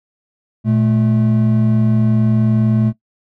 triangle tone pair together, 117.19 / 216.8 Hz, A#2 / A3, +10 / -25 cents, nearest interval major seventh, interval 1065 cents, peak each -12 dBFS, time 0.64-2.93 s, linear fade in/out 50 ms, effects noise-tail reverb RT60 0.1 s tail -18 dB re dry

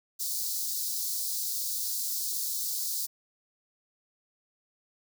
white high-pass noise, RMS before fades -32 dBFS, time 0.19-3.07 s, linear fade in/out 20 ms, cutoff 4100 Hz, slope 48 dB/octave, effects none

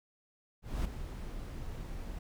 brown noise with ADSR envelope, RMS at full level -31 dBFS, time 0.62-2.19 s, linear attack 230 ms, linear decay 7 ms, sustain -10 dB, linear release 5 ms, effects none

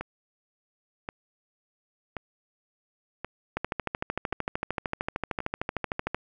two click trains, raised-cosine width 0.5 ms, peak -18 / -13 dBFS, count 6 / 35, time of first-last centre 0.01-5.404 / 3.57-6.146 s, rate 0.927 / 13.2 Hz, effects none

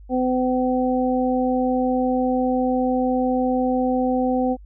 harmonic tone, 254.2 Hz, C4, 50 cents flat, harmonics 1 / 2 / 3, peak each -20 / -23 / -25 dBFS, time 0.09-4.57 s, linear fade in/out 50 ms, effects added 50 Hz sine -40 dBFS peak until 4.65 s

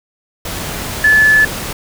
sine tone in noise, 1730 Hz, A6, 30 cents flat, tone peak -6 dBFS, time 1.04-1.45 s, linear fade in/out 5 ms, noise pink, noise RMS -23 dBFS, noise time 0.45-1.73 s, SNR +14 dB, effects none

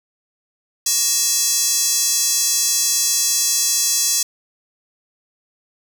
square tone with high-pass filter, 372.6 Hz, F#4, 12 cents sharp, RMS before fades -18 dBFS, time 0.86-4.23 s, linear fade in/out 5 ms, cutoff 6100 Hz, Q 2.4, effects none

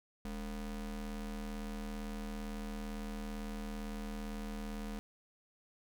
square ring-modulated tone, 124.1 Hz, B2, 9 cents sharp, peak -37 dBFS, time 0.25-4.99 s, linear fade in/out 0 ms, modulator 85.2 Hz, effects none

